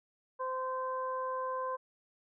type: harmonic tone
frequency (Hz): 517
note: C5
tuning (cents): -21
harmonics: 1 / 2 / 3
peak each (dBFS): -37 / -35 / -49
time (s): 0.39-1.77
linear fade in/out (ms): 20
effects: none